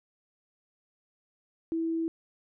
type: tone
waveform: sine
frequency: 327.8 Hz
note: E4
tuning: 10 cents flat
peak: -27 dBFS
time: 1.72-2.08 s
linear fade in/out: 0 ms
effects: none